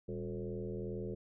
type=tone with frequency modulation; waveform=sine; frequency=277.2 Hz; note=C#4; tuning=in tune; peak=-37 dBFS; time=0.08-1.15 s; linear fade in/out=10 ms; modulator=82.4 Hz; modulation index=2.6; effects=none